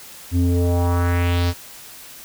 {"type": "tone with low-pass filter sweep", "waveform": "square", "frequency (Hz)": 87.31, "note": "F2", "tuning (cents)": 0, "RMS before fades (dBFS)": -18, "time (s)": [0.31, 1.54], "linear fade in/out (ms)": 50, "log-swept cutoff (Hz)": [210, 5600], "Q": 2.3, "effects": ["white hiss -40 dBFS RMS until 2.24 s"]}